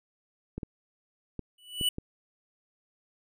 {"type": "clicks", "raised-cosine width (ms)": 3, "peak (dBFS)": -22, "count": 5, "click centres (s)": [0.58, 0.632, 1.393, 1.812, 1.984]}
{"type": "tone with exponential growth", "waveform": "square", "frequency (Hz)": 2960, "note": "F#7", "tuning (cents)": 0, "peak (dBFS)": -22, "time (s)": [1.58, 1.89], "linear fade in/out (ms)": 5, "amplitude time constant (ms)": 67}
{"effects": []}